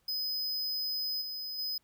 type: tone with level steps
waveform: square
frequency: 5030 Hz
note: D#8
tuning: 18 cents sharp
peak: -32 / -37 / -33 dBFS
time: 0.08-1.78 s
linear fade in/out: 5 ms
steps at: 1.21 / 1.58 s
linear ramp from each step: 10 ms
effects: pink hiss -73 dBFS RMS until 1.83 s